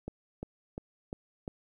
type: click train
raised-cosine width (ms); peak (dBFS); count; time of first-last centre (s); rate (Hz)
2; -24; 5; 0.08-1.479; 2.86
effects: 11-bit